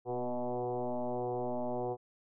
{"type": "tone with frequency modulation", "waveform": "sine", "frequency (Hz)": 123.8, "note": "B2", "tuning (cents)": 5, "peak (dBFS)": -32, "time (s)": [0.05, 1.97], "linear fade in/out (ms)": 50, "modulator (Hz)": 123, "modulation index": 5.8, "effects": []}